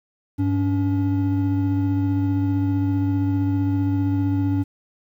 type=tone pair together; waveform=triangle; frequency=99.7 / 283.8 Hz; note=G2 / C#4; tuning=+30 / +41 cents; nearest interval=octave + tritone; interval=1811 cents; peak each=-19 dBFS; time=0.38-4.64 s; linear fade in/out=20 ms; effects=9-bit

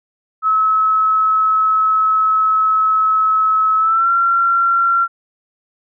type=tone with pitch glide; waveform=sine; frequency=1292 to 1368.8 Hz; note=E6 to F6; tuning=-35 to -35 cents; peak=-11 dBFS; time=0.42-5.08 s; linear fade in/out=50 ms; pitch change=+100 cents; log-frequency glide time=3.78-4.1 s; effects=none

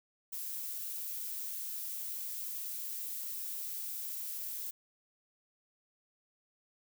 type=noise; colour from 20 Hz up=violet; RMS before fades=-40 dBFS; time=0.32-4.71 s; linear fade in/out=10 ms; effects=none

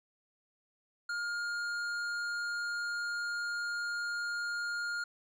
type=tone with hard clipping; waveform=triangle; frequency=1415 Hz; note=F6; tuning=22 cents sharp; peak=-35 dBFS; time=1.09-5.04 s; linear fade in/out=5 ms; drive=13 dB; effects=none

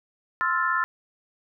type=chord; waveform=sine; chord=F major seventh; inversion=second; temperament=equal; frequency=1046.5 / 1318.5 / 1396.9 / 1760 Hz; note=C6 / E6 / F6 / A6; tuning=0 / 0 / 0 / 0 cents; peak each=-27 dBFS; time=0.41-0.84 s; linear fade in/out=0 ms; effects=none

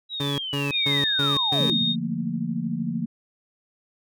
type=linear sweep; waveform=sine; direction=down; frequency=3902 to 62 Hz; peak=-28 dBFS; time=0.09-1.84 s; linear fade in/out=50 ms
type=tone bursts; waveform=20% pulse; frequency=141.6 Hz; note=C#3; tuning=37 cents sharp; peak=-20 dBFS; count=5; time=0.2-1.7 s; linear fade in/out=2 ms; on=180 ms; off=150 ms
type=tone; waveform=sine; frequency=3700 Hz; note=A#7; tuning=14 cents flat; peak=-21 dBFS; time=0.71-1.96 s; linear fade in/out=50 ms
type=chord; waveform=sine; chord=Bb major seventh; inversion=first; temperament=equal; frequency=146.83 / 174.61 / 220 / 233.1 Hz; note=D3 / F3 / A3 / Bb3; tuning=0 / 0 / 0 / 0 cents; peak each=-33 / -29 / -32 / -28 dBFS; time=1.59-3.06 s; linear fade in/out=10 ms
effects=none

